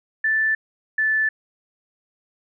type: tone pair in turn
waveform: sine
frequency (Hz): 1760 / 1749.9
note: A6 / A6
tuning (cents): 0 / -10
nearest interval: unison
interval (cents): 10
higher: first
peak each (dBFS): -17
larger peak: neither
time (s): 0.24-0.55 / 0.98-1.29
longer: neither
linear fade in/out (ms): 5
effects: none